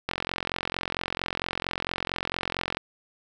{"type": "click train", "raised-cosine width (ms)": 0.3, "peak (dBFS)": -11, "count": 120, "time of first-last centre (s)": [0.09, 2.77], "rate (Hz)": 44.4, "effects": []}